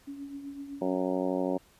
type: tone with tremolo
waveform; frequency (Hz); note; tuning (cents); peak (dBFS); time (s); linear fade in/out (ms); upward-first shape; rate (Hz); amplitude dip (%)
sine; 280.5; C#4; +21; -35; 0.07-0.95; 10; triangle; 7.9; 60
type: harmonic tone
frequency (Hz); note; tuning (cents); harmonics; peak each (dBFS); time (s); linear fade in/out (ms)
92.5; F#2; 0; 2 / 3 / 4 / 5 / 6 / 7 / 8 / 9 / 10; -36 / -31 / -34 / -37 / -33 / -39 / -41 / -46 / -43; 0.81-1.58; 10
effects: pink hiss -61 dBFS RMS until 1.79 s + resampled to 32000 Hz